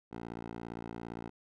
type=tone with band-pass filter; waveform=10% pulse; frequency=57.5 Hz; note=A#1; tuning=23 cents flat; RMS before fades=-43 dBFS; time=0.11-1.3 s; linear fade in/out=20 ms; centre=500 Hz; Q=0.54; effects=none